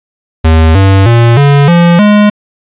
square tone with pitch steps, 80.2 / 97.04 / 117.42 / 142.08 / 171.91 / 208 Hz, E2 / G2 / A#2 / C#3 / F3 / G#3, -47 / -17 / +13 / +43 / -27 / +3 cents, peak -3 dBFS, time 0.44-2.3 s, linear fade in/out 10 ms, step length 310 ms, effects resampled to 8000 Hz + 7-bit

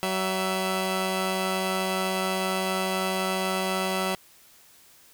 10% pulse tone pair together, 188.58 / 662 Hz, F#3 / E5, +33 / +7 cents, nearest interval octave + minor seventh, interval 2174 cents, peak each -18 / -22 dBFS, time 0.03-4.15 s, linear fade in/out 0 ms, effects white hiss -55 dBFS RMS until 5.13 s

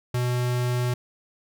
square tone, 123.47 Hz, B2, in tune, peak -23 dBFS, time 0.14-0.94 s, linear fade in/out 5 ms, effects none

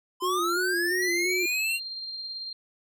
square linear sweep, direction up, 1009 to 2794 Hz, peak -26 dBFS, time 0.2-1.8 s, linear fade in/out 50 ms
sine tone with vibrato, 356 Hz, F4, 33 cents sharp, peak -28 dBFS, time 0.22-1.46 s, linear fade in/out 5 ms, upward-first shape square, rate 2.9 Hz, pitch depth 44 cents each way
sine tone with tremolo, 4186 Hz, C8, in tune, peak -32 dBFS, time 1.02-2.53 s, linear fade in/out 5 ms, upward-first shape triangle, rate 18 Hz, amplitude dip 35%
effects none

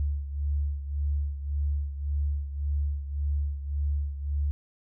sine beating tone pair, 71.6 / 73.4 Hz, D2 / D2, -43 / 0 cents, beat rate 1.8 Hz, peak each -27 / -33 dBFS, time 0-4.51 s, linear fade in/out 0 ms, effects none

